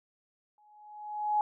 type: tone with exponential growth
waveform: sine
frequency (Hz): 841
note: G#5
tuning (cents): +22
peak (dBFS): -22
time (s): 0.58-1.41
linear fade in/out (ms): 1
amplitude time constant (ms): 180
effects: none